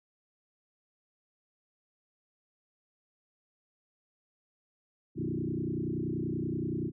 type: tone with frequency modulation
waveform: sine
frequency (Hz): 238.2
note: A#3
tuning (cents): +38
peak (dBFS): -30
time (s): 5.15-6.92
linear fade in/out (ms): 50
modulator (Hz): 30.5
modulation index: 4.1
effects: none